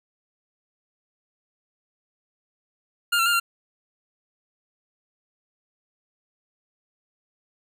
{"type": "tone with pitch steps", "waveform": "25% pulse", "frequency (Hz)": [1406, 1353, 1407, 1380], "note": ["F6", "E6", "F6", "F6"], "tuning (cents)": [11, 45, 12, -21], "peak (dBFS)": -15, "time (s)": [3.12, 3.4], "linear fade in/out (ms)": 10, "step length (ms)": 70, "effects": []}